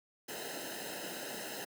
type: noise with comb filter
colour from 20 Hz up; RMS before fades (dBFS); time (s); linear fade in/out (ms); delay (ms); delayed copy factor
pink; -42; 0.28-1.65; 10; 0.87; -0.9
effects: high-pass 200 Hz 12 dB/octave